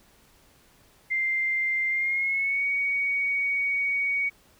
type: tone with pitch glide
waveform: sine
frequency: 2093 to 2243 Hz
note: C7 to C#7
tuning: 0 to +20 cents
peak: -23 dBFS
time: 1.1-4.3 s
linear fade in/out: 20 ms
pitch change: +120 cents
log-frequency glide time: 1.9-2.65 s
effects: pink hiss -59 dBFS RMS until 4.59 s